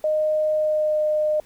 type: tone with pitch glide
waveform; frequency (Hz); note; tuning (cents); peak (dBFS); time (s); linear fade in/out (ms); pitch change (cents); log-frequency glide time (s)
sine; 616 to 610; D#5 to D#5; -17 to -34; -18; 0.04-1.4; 2; -17; 0.54-1.03
effects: pink hiss -55 dBFS RMS until 1.45 s